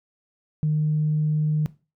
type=tone; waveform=sine; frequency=152.8 Hz; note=D#3; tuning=31 cents flat; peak=-18 dBFS; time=0.63-1.66 s; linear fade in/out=0 ms; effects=noise-tail reverb RT60 0.3 s tail -18 dB re dry + tanh soft clip ceiling -14 dBFS